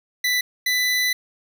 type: tone pair in turn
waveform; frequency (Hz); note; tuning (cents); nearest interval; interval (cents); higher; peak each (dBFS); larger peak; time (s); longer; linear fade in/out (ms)
25% pulse; 1986 / 1993.8; B6 / B6; +9 / +16; unison; 7; second; -15; neither; 0.24-0.41 / 0.66-1.13; second; 5
effects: none